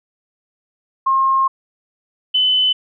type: tone pair in turn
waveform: sine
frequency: 1070 / 3021 Hz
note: C6 / F#7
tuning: +38 / +35 cents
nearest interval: octave + tritone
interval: 1797 cents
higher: second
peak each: -12 dBFS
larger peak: neither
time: 1.06-1.48 / 2.34-2.73 s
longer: first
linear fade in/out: 10 ms
effects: none